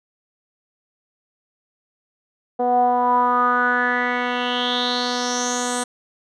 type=tone with low-pass filter sweep; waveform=10% pulse; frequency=246 Hz; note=B3; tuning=7 cents flat; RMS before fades=-20 dBFS; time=2.59-5.84 s; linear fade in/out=10 ms; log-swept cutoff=630 to 8500 Hz; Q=6; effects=none